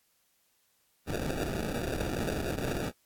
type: noise with sample-and-hold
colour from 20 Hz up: white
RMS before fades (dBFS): -33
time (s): 1.06-2.92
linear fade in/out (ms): 50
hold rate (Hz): 1050
effects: white hiss -71 dBFS RMS until 3.05 s + AAC 64 kbps